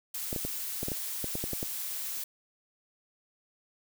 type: noise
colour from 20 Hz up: blue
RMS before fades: -36 dBFS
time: 0.14-2.24 s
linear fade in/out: 5 ms
type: clicks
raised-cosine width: 2 ms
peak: -21 dBFS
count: 11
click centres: 0.329 / 0.362 / 0.45 / 0.831 / 0.884 / 0.918 / 1.243 / 1.354 / 1.44 / 1.533 / 1.629 s
effects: none